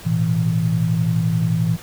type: chord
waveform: sine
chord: A suspended second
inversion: none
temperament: equal with one note detuned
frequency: 111.99 / 123.47 / 164.81 Hz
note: A2 / B2 / E3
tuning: +31 / 0 / 0 cents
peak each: -21 / -24 / -18 dBFS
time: 0.05-1.77 s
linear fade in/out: 20 ms
effects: pink hiss -39 dBFS RMS until 1.82 s